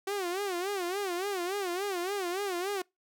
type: tone with vibrato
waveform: sawtooth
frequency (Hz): 376.6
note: F#4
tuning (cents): +31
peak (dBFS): -27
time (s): 0.07-2.82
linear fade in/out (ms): 5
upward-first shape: sine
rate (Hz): 3.5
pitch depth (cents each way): 150
effects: noise-tail reverb RT60 0.2 s tail -26 dB re dry